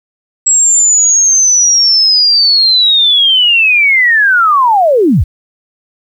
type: linear sweep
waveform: sine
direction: down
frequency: 7710 to 45.85 Hz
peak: -5 dBFS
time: 0.46-5.24 s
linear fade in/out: 10 ms
effects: 7-bit